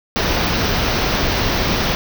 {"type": "band-stop noise", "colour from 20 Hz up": "pink", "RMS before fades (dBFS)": -18, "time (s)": [0.16, 1.95], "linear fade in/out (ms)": 0, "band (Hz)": [6100, 15000], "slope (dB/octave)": 96, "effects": []}